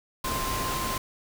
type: tone in noise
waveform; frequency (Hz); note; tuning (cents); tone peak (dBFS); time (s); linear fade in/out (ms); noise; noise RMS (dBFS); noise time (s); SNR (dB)
sine; 1046.5; C6; 0; -31; 0.24-0.98; 5; pink; -31; 0.24-0.98; -3
effects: none